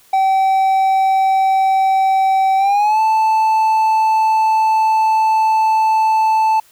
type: tone with pitch glide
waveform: triangle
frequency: 769 to 878.3 Hz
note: G5 to A5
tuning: -33 to -3 cents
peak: -9 dBFS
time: 0.13-6.6 s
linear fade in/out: 5 ms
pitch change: +230 cents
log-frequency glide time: 2.57-3 s
effects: white hiss -50 dBFS RMS until 6.71 s